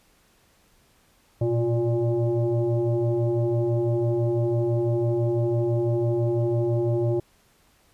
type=tone with frequency modulation; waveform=sine; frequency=115 Hz; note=A#2; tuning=23 cents flat; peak=-20 dBFS; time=1.41-7.2 s; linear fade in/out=5 ms; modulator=236 Hz; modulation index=1.7; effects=pink hiss -61 dBFS RMS until 7.93 s + resampled to 32000 Hz